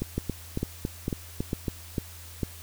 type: two click trains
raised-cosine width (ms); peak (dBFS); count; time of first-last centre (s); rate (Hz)
3; -15 / -14; 7 / 6; 0.02-1.682 / 0.18-2.432; 3.61 / 2.22
effects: added 84 Hz sine -45 dBFS peak until 2.62 s + white hiss -47 dBFS RMS until 2.62 s